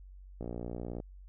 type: click train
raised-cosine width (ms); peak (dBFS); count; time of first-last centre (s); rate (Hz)
2; -26; 36; 0.41-1.001; 59.2
effects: added 47 Hz sine -48 dBFS peak until 1.28 s